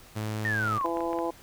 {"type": "tone", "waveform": "sawtooth", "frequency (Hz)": 107.8, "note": "A2", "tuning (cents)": -35, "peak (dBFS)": -26, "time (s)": [0.15, 0.79], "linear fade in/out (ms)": 20}
{"type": "linear sweep", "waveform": "sine", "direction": "down", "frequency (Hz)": [1855, 1000], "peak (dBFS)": -26, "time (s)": [0.45, 0.86], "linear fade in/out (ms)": 0}
{"type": "clicks", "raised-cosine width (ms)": 0.5, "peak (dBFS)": -25, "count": 9, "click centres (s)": [0.642, 0.677, 0.725, 0.781, 0.811, 0.971, 1.006, 1.131, 1.188]}
{"type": "harmonic tone", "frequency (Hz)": 168.1, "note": "E3", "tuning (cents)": 34, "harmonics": [2, 3, 4, 5, 6], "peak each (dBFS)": [-31, -33, -34, -35, -36], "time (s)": [0.84, 1.31], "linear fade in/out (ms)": 10}
{"effects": ["pink hiss -52 dBFS RMS until 1.42 s"]}